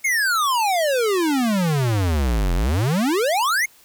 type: exponential two-way sweep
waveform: square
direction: down then up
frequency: 2217 to 41.55 to 2217 Hz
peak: -18 dBFS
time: 0.04-3.66 s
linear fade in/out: 10 ms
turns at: 2.54 s
effects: white hiss -52 dBFS RMS until 3.84 s